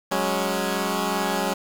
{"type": "chord", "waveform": "10% pulse", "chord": "F# suspended second", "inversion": "none", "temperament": "equal", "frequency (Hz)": [185, 207.7, 277.2], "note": ["F#3", "G#3", "C#4"], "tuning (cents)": [0, 0, 0], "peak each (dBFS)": [-18, -18, -20], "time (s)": [0.11, 1.54], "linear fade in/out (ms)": 10, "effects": ["7-bit"]}